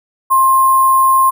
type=tone with sample-and-hold; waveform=sine; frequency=1059 Hz; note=C6; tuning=21 cents sharp; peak=-7 dBFS; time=0.3-1.31 s; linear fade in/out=20 ms; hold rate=11025 Hz; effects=none